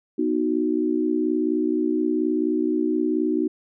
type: chord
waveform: sine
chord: B major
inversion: none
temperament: equal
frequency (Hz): 246.9 / 311.1 / 370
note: B3 / D#4 / F#4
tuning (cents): 0 / 0 / 0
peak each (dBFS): -26 / -22 / -25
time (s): 0.18-3.48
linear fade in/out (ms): 10
effects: none